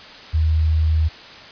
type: tone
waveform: sine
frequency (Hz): 78.9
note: D#2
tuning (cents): +25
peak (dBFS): -14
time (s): 0.33-1.09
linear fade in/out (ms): 20
effects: white hiss -39 dBFS RMS until 1.51 s + resampled to 11025 Hz